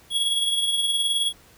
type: tone with tremolo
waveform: square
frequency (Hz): 3335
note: G#7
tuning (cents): +7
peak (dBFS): -19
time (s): 0.1-1.33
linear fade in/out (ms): 50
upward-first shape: triangle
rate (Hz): 19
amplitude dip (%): 50
effects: pink hiss -53 dBFS RMS until 1.57 s